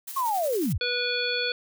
blue noise with tremolo, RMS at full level -36 dBFS, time 0.07-0.73 s, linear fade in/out 10 ms, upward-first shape square, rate 11 Hz, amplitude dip 35%
sine linear sweep, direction down, 1108.7 to 52.8 Hz, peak -23 dBFS, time 0.16-0.78 s, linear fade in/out 10 ms
harmonic tone, 489.1 Hz, B4, 17 cents flat, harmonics 1 / 3 / 5 / 7 / 9, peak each -31 / -31 / -31 / -31 / -31 dBFS, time 0.81-1.52 s, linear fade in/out 2 ms
effects none

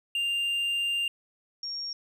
triangle / sine tone pair in turn, 2794 / 5553 Hz, F7 / F8, 0 / -11 cents, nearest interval octave, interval 1189 cents, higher second, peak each -24 / -32 dBFS, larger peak first, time 0.15-1.08 / 1.63-1.93 s, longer first, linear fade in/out 2 ms, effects none

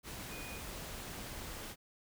sine tone in noise, 2467 Hz, D#7, 15 cents flat, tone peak -49 dBFS, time 0.28-0.61 s, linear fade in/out 50 ms, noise pink, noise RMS -45 dBFS, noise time 0.03-1.76 s, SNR -7 dB, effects none

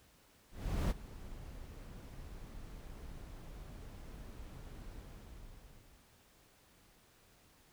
brown noise with ADSR envelope, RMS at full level -31 dBFS, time 0.51-6.13 s, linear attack 390 ms, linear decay 30 ms, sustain -18 dB, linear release 1200 ms, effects pink hiss -66 dBFS RMS until 7.72 s

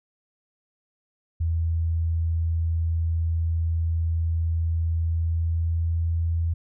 sine tone with pitch glide, 82.41 to 83.18 Hz, E2 to E2, 0 to +16 cents, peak -21 dBFS, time 1.4-6.54 s, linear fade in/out 10 ms, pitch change +16 cents, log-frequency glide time 5.04-6 s, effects none

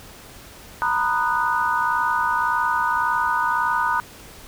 sine chord, B major seventh, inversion third, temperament just, 926 / 987.8 / 1234.7 / 1481.6 Hz, A#5 / B5 / D#6 / F#6, -12 / 0 / -14 / +2 cents, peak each -24 dBFS, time 0.82-4 s, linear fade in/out 0 ms, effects pink hiss -43 dBFS RMS until 4.47 s

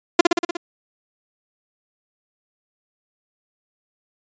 sawtooth tone with echo, 344.7 Hz, F4, 23 cents flat, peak -3 dBFS, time 0.19-0.21 s, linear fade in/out 5 ms, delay 60 ms, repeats 6, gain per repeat -3 dB, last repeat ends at 0.57 s, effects resampled to 16000 Hz

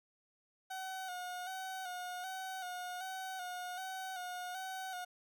30% pulse tone with vibrato, 739 Hz, F#5, 2 cents flat, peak -38 dBFS, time 0.7-5.05 s, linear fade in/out 10 ms, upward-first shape square, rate 1.3 Hz, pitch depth 41 cents each way, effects none

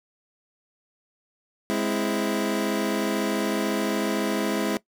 25% pulse chord, Ab augmented, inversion none, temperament equal, 207.7 / 261.6 / 329.6 Hz, Ab3 / C4 / E4, 0 / 0 / 0 cents, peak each -23 / -26 / -24 dBFS, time 1.7-4.77 s, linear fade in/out 0 ms, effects noise-tail reverb RT60 0.1 s tail -19 dB re dry

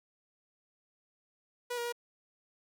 sawtooth tone with pitch steps, 487.3 / 475 / 478.3 Hz, B4 / A#4 / A#4, -23 / +33 / +44 cents, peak -30 dBFS, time 1.7-1.925 s, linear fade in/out 10 ms, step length 75 ms, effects none

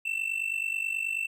triangle tone with amplitude modulation, 2678 Hz, E7, 27 cents sharp, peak -23 dBFS, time 0.05-1.27 s, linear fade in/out 10 ms, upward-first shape sine, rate 49.3 Hz, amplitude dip 80%, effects none

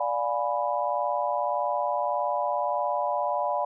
sine chord, D diminished seventh, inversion none, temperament equal with one note detuned, 587.3 / 709 / 830.6 / 987.8 Hz, D5 / F5 / Ab5 / Cb6, 0 / +26 / 0 / 0 cents, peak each -29 / -30 / -31 / -29 dBFS, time 0-3.65 s, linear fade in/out 5 ms, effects none

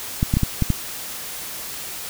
clicks, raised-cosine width 5 ms, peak -5 dBFS, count 6, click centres 0.229 / 0.339 / 0.37 / 0.433 / 0.623 / 0.703 s, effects white hiss -32 dBFS RMS until 2.09 s

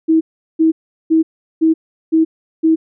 sine tone bursts, 321.4 Hz, E4, 44 cents flat, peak -8 dBFS, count 6, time 0.08-2.76 s, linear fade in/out 20 ms, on 130 ms, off 380 ms, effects none

